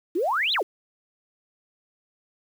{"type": "exponential two-way sweep", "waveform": "sine", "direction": "up then down", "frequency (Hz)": [308.1, 4186, 308.1], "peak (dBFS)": -21, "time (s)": [0.15, 0.63], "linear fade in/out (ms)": 10, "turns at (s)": 0.53, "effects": ["8-bit"]}